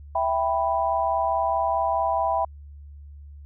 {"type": "chord", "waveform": "sine", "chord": "E minor", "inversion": "none", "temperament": "equal", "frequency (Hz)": [659.3, 784, 987.8], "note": ["E5", "G5", "B5"], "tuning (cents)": [0, 0, 0], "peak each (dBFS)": -25, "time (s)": [0.15, 2.45], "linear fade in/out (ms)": 5, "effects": ["added 72 Hz sine -40 dBFS peak until 3.45 s"]}